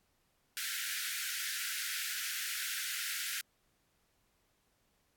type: high-pass noise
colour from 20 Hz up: pink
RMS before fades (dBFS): -38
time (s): 0.57-3.41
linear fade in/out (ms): 0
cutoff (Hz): 1400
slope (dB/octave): 96
effects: pink hiss -75 dBFS RMS until 5.16 s + AAC 64 kbps